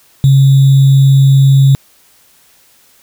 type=tone with sample-and-hold; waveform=sine; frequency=136.2 Hz; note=C#3; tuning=30 cents flat; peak=-3 dBFS; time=0.24-1.75 s; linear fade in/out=0 ms; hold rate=3675 Hz; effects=white hiss -48 dBFS RMS until 3.02 s